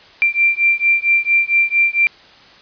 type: beating tone pair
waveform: sine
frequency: 2360 / 2364.4 Hz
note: D7 / D7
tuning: +8 / +11 cents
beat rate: 4.4 Hz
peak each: -15 dBFS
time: 0.22-2.07 s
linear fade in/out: 0 ms
effects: white hiss -44 dBFS RMS until 2.61 s + resampled to 11025 Hz